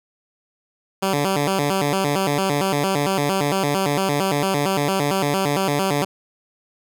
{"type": "tone with vibrato", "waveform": "10% pulse", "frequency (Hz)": 166.9, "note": "E3", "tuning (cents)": 22, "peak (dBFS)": -10, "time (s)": [1.02, 6.05], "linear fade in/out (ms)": 10, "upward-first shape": "square", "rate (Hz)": 4.4, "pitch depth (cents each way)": 250, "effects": []}